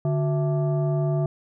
sine tone with frequency modulation, 146.83 Hz, D3, in tune, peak -20 dBFS, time 0.05-1.26 s, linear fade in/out 2 ms, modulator 513 Hz, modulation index 0.72, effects none

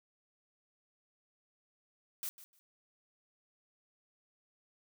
blue noise with echo, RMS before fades -39 dBFS, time 2.23-2.29 s, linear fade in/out 0 ms, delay 150 ms, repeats 2, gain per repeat -15 dB, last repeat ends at 2.59 s, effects none

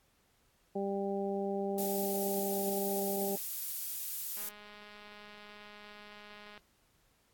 harmonic tone, 197.7 Hz, G3, 15 cents sharp, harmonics 1 / 2 / 3 / 4, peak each -37 / -35 / -40 / -41 dBFS, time 0.75-3.36 s, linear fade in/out 10 ms
violet noise, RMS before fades -37 dBFS, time 1.78-4.49 s, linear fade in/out 2 ms
click train, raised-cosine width 0.3 ms, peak -36 dBFS, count 460, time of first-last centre 4.37-6.577 s, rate 208 Hz
effects pink hiss -71 dBFS RMS until 7.33 s + AAC 64 kbps

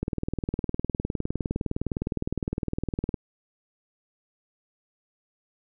click train, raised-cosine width 3 ms, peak -14 dBFS, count 62, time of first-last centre 0.03-3.142 s, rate 19.6 Hz, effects none

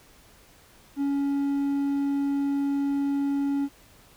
triangle tone, 280.3 Hz, C#4, 19 cents sharp, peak -21 dBFS, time 0.96-3.69 s, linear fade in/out 50 ms, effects pink hiss -55 dBFS RMS until 4.16 s

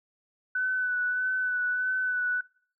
sine tone with vibrato, 1497 Hz, F#6, 20 cents sharp, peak -25 dBFS, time 0.55-2.41 s, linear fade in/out 5 ms, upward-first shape sine, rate 1.6 Hz, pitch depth 22 cents each way, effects noise-tail reverb RT60 0.5 s tail -22 dB re dry

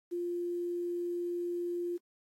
sine tone with quantisation, 349.2 Hz, F4, in tune, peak -32 dBFS, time 0.11-1.98 s, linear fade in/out 20 ms, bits 10, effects AAC 48 kbps

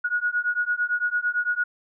sine beating tone pair, 1448 / 1456.9 Hz, F#6 / F#6, -38 / -27 cents, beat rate 8.9 Hz, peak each -25 dBFS, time 0.04-1.64 s, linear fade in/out 10 ms, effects none

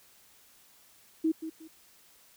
sine tone with echo, 320 Hz, D#4, 49 cents sharp, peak -23 dBFS, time 1.24-1.32 s, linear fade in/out 10 ms, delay 180 ms, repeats 2, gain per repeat -11 dB, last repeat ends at 1.68 s, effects white hiss -60 dBFS RMS until 2.36 s

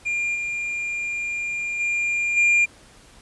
triangle tone with level steps, 2400 Hz, D7, 37 cents sharp, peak -20 / -23 / -19 / -13 dBFS, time 0.05-2.66 s, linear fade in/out 20 ms, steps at 0.34 / 1.79 / 2.36 s, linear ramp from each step 20 ms, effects pink hiss -50 dBFS RMS until 3.21 s + resampled to 24000 Hz

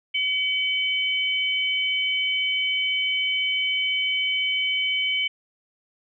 sine tone pair together, 2274 / 3040 Hz, C#7 / F#7, +44 / +46 cents, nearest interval perfect fourth, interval 502 cents, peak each -24 dBFS, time 0.14-5.28 s, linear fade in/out 10 ms, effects none

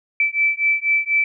sine beating tone pair, 2318 / 2322.1 Hz, D7 / D7, -23 / -20 cents, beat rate 4.1 Hz, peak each -19 / -19 dBFS, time 0.2-1.24 s, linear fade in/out 2 ms, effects none

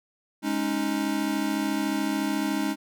square chord, Ab suspended fourth, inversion none, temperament equal, 207.7 / 277.2 / 311.1 Hz, Ab3 / Db4 / Eb4, 0 / 0 / 0 cents, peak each -31 / -30 / -29 dBFS, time 0.42-2.76 s, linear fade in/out 50 ms, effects none

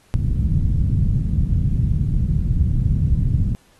white low-pass noise, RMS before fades -18 dBFS, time 0.14-3.55 s, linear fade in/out 0 ms, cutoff 150 Hz, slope 24 dB/octave, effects pink hiss -56 dBFS RMS until 3.79 s + AAC 32 kbps

